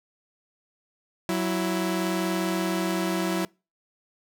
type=tone pair together; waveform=sawtooth; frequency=185.8 / 331.1 Hz; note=F#3 / E4; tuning=+7 / +8 cents; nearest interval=minor seventh; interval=1001 cents; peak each=-23 dBFS; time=1.29-3.45 s; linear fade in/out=0 ms; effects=noise-tail reverb RT60 0.3 s tail -26 dB re dry